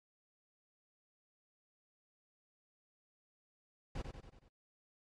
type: noise with echo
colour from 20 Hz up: brown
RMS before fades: -41 dBFS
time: 3.95-4.02 s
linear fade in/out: 5 ms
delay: 93 ms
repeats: 5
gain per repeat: -5 dB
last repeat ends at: 4.485 s
effects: low-pass 7000 Hz 12 dB/octave + AAC 32 kbps